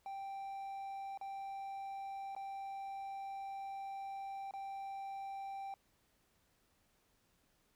triangle tone with dropouts, 784 Hz, G5, in tune, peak -40 dBFS, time 0.06-5.74 s, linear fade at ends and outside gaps 1 ms, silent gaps 1.175-1.212 / 2.35-2.364 / 4.51-4.537 s, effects pink hiss -75 dBFS RMS until 7.75 s

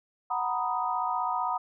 sine chord, B major seventh, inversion second, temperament equal, 740 / 932.3 / 987.8 / 1244.5 Hz, F#5 / A#5 / B5 / D#6, 0 / 0 / 0 / 0 cents, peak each -32 dBFS, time 0.3-1.58 s, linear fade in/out 10 ms, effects none

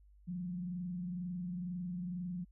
sine tone with frequency modulation, 178.3 Hz, F3, 36 cents sharp, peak -37 dBFS, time 0.27-2.45 s, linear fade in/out 20 ms, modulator 22.1 Hz, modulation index 0.4, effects added 50 Hz sine -59 dBFS peak until 2.51 s

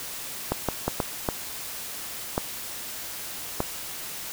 clicks, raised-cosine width 1 ms, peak -9 dBFS, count 7, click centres 0.52 / 0.687 / 0.88 / 1.002 / 1.288 / 2.379 / 3.604 s, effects white hiss -36 dBFS RMS until 4.32 s

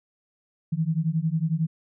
sine beating tone pair, 155.56 / 166.56 Hz, D#3 / E3, 0 / +18 cents, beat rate 11 Hz, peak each -25 dBFS, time 0.72-1.67 s, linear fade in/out 10 ms, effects none

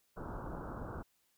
pink low-pass noise, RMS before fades -43 dBFS, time 0.16-1.03 s, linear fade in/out 20 ms, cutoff 1500 Hz, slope 96 dB/octave, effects white hiss -75 dBFS RMS until 1.37 s

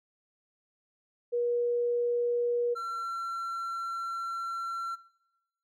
sine / triangle tone pair in turn, 479.9 / 1357.4 Hz, B4 / F6, -50 / -50 cents, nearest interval octave + tritone, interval 1800 cents, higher second, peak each -26 / -31 dBFS, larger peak first, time 1.32-2.75 / 2.75-4.96 s, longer second, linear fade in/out 20 ms, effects noise-tail reverb RT60 0.9 s tail -19 dB re dry

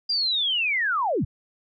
sine linear sweep, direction down, 4852 to 69.8 Hz, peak -21 dBFS, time 0.09-1.25 s, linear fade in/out 10 ms, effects none

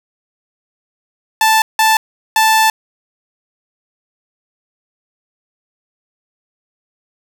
sawtooth tone bursts at uneven times, 880 Hz, A5, in tune, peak -5 dBFS, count 3, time 1.41-1.62 / 1.79-1.97 / 2.36-2.7 s, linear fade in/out 2 ms, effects none

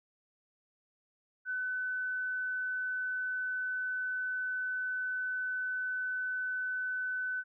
sine tone, 1507 Hz, F#6, 31 cents sharp, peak -32 dBFS, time 1.45-7.44 s, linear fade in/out 50 ms, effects none

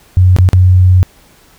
sine tone with dropouts, 91.7 Hz, F#2, 15 cents flat, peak -3 dBFS, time 0.17-1.03 s, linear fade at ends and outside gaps 0 ms, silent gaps 0.364-0.386 / 0.489-0.532 s, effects pink hiss -45 dBFS RMS until 1.58 s

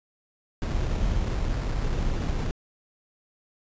brown noise with sample-and-hold, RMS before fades -26 dBFS, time 0.62-2.51 s, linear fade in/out 0 ms, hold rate 3150 Hz, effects resampled to 16000 Hz

